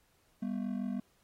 triangle ring-modulated tone, 221.7 Hz, A3, 13 cents sharp, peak -28 dBFS, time 0.42-1 s, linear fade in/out 5 ms, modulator 23.1 Hz, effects pink hiss -71 dBFS RMS until 1.23 s + AAC 48 kbps

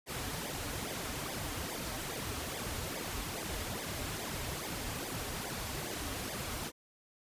pink noise with flanger, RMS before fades -39 dBFS, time 0.06-6.72 s, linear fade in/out 50 ms, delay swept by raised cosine 0.7 to 6 ms, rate 2.4 Hz, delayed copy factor -0.8, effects resampled to 32000 Hz

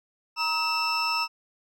triangle tone cluster, 944 / 1281 / 2665 / 5310 Hz, A#5 / E6 / E7 / E8, +22 / -50 / +18 / +12 cents, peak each -28 dBFS, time 0.36-1.28 s, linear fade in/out 50 ms, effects none

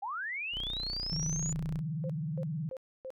sine linear sweep, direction up, 749 to 7040 Hz, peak -34 dBFS, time 0.02-1.53 s, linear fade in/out 10 ms
sawtooth tone, 30.3 Hz, B0, 32 cents flat, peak -36 dBFS, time 0.52-1.82 s, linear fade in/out 50 ms
sine tone with vibrato, 155.56 Hz, D#3, in tune, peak -32 dBFS, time 1.12-2.69 s, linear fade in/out 0 ms, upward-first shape sine, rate 19 Hz, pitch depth 180 cents each way
sine tone bursts, 523.3 Hz, C5, in tune, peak -38 dBFS, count 4, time 2.04-3.104 s, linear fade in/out 0 ms, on 56 ms, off 280 ms
effects none

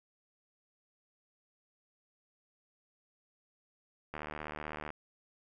click train, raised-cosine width 0.5 ms, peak -25 dBFS, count 59, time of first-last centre 4.14-4.904 s, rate 75.9 Hz, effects none

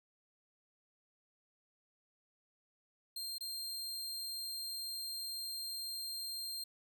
sawtooth tone with dropouts, 4186 Hz, C8, in tune, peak -37 dBFS, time 3.16-6.64 s, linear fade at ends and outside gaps 5 ms, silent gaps 3.383-3.407 s, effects none

